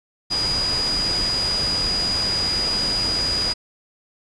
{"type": "tone in noise", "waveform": "sine", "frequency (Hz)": 4905, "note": "D#8", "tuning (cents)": -26, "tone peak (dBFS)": -20, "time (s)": [0.3, 3.54], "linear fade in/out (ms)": 20, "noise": "pink", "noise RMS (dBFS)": -28, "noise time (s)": [0.3, 3.54], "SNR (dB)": 5, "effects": ["resampled to 22050 Hz"]}